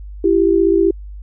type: tone pair together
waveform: sine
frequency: 336.2 / 392 Hz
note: E4 / G4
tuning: +34 / 0 cents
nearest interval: minor third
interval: 266 cents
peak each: -13 dBFS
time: 0.24-0.91 s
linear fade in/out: 5 ms
effects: added 50 Hz sine -29 dBFS peak until 1.22 s